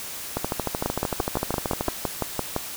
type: two click trains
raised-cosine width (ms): 1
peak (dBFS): -9 / -10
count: 11 / 21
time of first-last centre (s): 0.86-2.564 / 0.37-1.885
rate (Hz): 5.87 / 13.2
effects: white hiss -35 dBFS RMS until 2.76 s